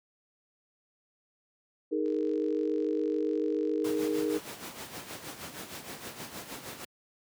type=chord; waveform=sine; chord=D# suspended fourth; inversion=none; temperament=equal; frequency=311.1 / 415.3 / 466.2 Hz; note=D#4 / G#4 / A#4; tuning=0 / 0 / 0 cents; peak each=-30 / -32 / -32 dBFS; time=1.91-4.39 s; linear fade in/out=20 ms
type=click train; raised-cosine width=0.2 ms; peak=-37 dBFS; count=110; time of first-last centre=2.06-4.374 s; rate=47.1 Hz
type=noise with tremolo; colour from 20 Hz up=pink; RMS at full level=-39 dBFS; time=3.84-6.85 s; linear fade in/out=5 ms; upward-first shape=sine; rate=6.4 Hz; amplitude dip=60%
effects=high-pass 150 Hz 12 dB/octave